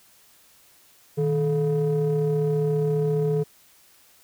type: ring-modulated tone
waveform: triangle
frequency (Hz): 138.3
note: C#3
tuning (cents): -4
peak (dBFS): -15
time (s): 1.17-3.44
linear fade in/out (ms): 20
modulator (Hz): 294
effects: white hiss -56 dBFS RMS until 4.23 s